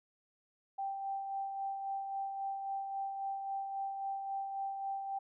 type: tone with tremolo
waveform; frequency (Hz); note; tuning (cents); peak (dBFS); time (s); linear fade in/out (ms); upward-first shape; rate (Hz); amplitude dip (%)
sine; 784; G5; 0; -34; 0.78-5.19; 10; sine; 3.7; 40
effects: none